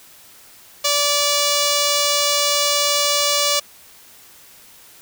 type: tone with notch filter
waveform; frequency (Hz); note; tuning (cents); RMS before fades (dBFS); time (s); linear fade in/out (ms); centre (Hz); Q
5% pulse; 579; D5; -25; -18; 0.84-3.6; 10; 1900; 1.9
effects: white hiss -46 dBFS RMS until 5.01 s